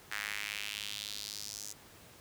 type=tone with high-pass filter sweep; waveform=sawtooth; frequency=103.83 Hz; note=G#2; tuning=in tune; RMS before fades=-41 dBFS; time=0.11-1.73 s; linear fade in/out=10 ms; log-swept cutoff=1700 to 6400 Hz; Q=2.5; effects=pink hiss -56 dBFS RMS until 2.2 s + high-pass 60 Hz 12 dB/octave